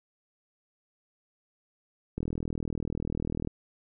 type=click train; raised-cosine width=3 ms; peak=-19 dBFS; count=53; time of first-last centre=2.18-3.474 s; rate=40.2 Hz; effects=none